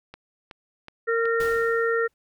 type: click train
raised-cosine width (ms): 0.3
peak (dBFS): -24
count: 4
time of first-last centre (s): 0.14-1.255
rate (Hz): 2.69
type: harmonic tone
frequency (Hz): 460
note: A#4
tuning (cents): -23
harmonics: 1 / 3 / 4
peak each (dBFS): -22 / -27 / -28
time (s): 1.07-2.08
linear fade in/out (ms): 20
type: noise with exponential decay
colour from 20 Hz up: pink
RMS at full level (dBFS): -35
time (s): 1.4-2.14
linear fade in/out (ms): 2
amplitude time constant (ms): 160
effects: none